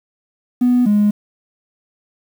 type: tone pair in turn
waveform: triangle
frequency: 246.9 / 207.6 Hz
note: B3 / G#3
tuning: 0 / 0 cents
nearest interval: minor third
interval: 300 cents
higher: first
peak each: -7 dBFS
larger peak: neither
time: 0.61-0.86 / 0.86-1.11 s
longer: neither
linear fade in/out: 10 ms
effects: tanh soft clip ceiling -7 dBFS + 7-bit